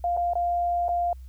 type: tone with dropouts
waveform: sine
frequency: 698.5 Hz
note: F5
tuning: in tune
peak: -22 dBFS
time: 0.04-1.13 s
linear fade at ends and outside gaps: 2 ms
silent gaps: 0.167-0.173 / 0.335-0.354 / 0.883-0.89 s
effects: added 64 Hz sine -39 dBFS peak until 1.28 s + white hiss -66 dBFS RMS until 1.28 s